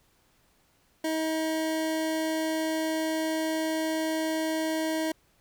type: tone pair together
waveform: square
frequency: 317.9 / 635 Hz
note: D#4 / D#5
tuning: +37 / +35 cents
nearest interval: octave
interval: 1198 cents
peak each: -29 / -32 dBFS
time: 1.04-5.12 s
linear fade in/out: 5 ms
effects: pink hiss -66 dBFS RMS until 5.4 s